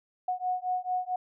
sine beating tone pair, 730 / 734.5 Hz, F#5 / F#5, -24 / -13 cents, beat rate 4.5 Hz, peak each -31 dBFS, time 0.28-1.16 s, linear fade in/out 5 ms, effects none

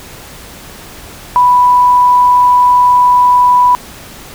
sine tone, 987.8 Hz, B5, in tune, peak -4 dBFS, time 1.36-3.75 s, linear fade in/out 0 ms, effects pink hiss -32 dBFS RMS until 4.34 s

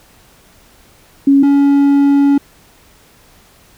sine / triangle tone pair in turn, 277.2 / 281.4 Hz, C#4 / C#4, 0 / +26 cents, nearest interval unison, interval 26 cents, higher second, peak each -5 dBFS, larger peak neither, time 1.27-1.43 / 1.43-2.38 s, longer second, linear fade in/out 5 ms, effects pink hiss -47 dBFS RMS until 3.77 s

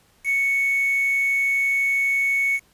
sine tone with quantisation, 2217 Hz, C#7, in tune, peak -18 dBFS, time 0.24-2.6 s, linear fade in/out 50 ms, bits 6, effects pink hiss -59 dBFS RMS until 2.73 s + resampled to 32000 Hz

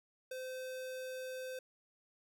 square tone with ADSR envelope, 515 Hz, C5, 28 cents flat, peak -40 dBFS, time 0.31-1.59 s, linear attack 6 ms, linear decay 15 ms, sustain -2 dB, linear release 3 ms, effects none

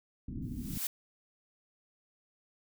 white low-pass noise, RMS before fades -39 dBFS, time 0.28-0.78 s, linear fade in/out 5 ms, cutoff 280 Hz, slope 48 dB/octave
blue noise with exponential growth, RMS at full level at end -32 dBFS, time 0.42-0.87 s, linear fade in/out 2 ms, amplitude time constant 96 ms
effects none

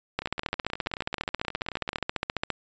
two click trains, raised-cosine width 0.3 ms, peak -10 / -20 dBFS, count 35 / 34, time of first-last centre 0.19-2.503 / 0.22-1.985 s, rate 14.7 / 18.7 Hz, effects resampled to 16000 Hz

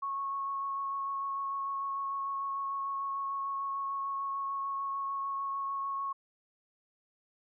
sine tone with vibrato, 1100 Hz, C#6, 14 cents flat, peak -32 dBFS, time 0.02-6.13 s, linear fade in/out 10 ms, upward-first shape sine, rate 6.7 Hz, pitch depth 10 cents each way, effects none

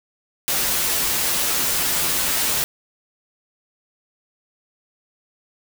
white noise with comb filter, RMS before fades -21 dBFS, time 0.48-2.64 s, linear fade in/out 0 ms, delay 9.6 ms, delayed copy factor -0.6, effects none

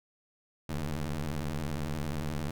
25% pulse ring-modulated tone, 77.1 Hz, D#2, 15 cents flat, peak -25 dBFS, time 0.69-2.51 s, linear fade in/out 5 ms, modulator 71.5 Hz, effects none

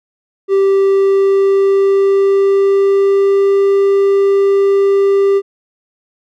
triangle tone with pitch glide, 391 to 395.5 Hz, G4 to G4, -4 to +15 cents, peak -6 dBFS, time 0.48-5.42 s, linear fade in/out 50 ms, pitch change +19 cents, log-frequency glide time 0.9-3.57 s, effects none

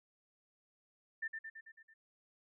sine tone with echo, 1787 Hz, A6, 26 cents sharp, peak -36 dBFS, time 1.22-1.28 s, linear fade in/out 10 ms, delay 110 ms, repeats 6, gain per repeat -4 dB, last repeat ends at 1.94 s, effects none

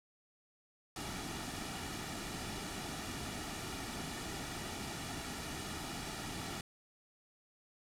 pink noise with comb filter, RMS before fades -42 dBFS, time 0.96-6.61 s, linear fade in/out 2 ms, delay 1.9 ms, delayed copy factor -0.55, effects low-pass 10000 Hz 12 dB/octave

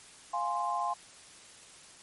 sine chord, F minor, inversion none, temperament equal, 698.5 / 830.6 / 1046.5 Hz, F5 / Ab5 / C6, 0 / 0 / 0 cents, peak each -35 / -34 / -32 dBFS, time 0.33-0.94 s, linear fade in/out 10 ms, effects white hiss -53 dBFS RMS until 2.02 s + MP3 48 kbps

